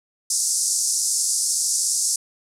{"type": "band-pass noise", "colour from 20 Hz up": "white", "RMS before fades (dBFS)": -22, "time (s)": [0.3, 2.16], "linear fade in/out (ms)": 5, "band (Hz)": [5100, 9900], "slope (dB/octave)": 48, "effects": []}